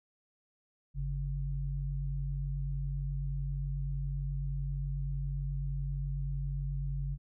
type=tone pair together; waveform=sine; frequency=49.16 / 140 Hz; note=G1 / C#3; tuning=+6 / +18 cents; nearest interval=octave + tritone; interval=1812 cents; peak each=-34 / -35 dBFS; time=0.94-7.18 s; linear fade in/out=50 ms; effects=none